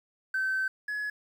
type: tone pair in turn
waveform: triangle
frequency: 1540 / 1691.6 Hz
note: G6 / G#6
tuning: -31 / +31 cents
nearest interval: major second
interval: 162 cents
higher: second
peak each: -23 / -28 dBFS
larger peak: first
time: 0.34-0.68 / 0.88-1.1 s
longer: first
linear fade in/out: 5 ms
effects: tanh soft clip ceiling -23 dBFS + 10-bit